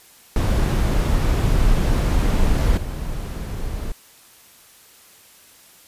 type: noise with level steps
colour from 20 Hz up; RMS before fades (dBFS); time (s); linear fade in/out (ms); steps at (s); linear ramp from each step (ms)
brown; -17 / -27; 0.36-3.92; 2; 2.77; 5
effects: white hiss -49 dBFS RMS until 5.87 s + resampled to 32000 Hz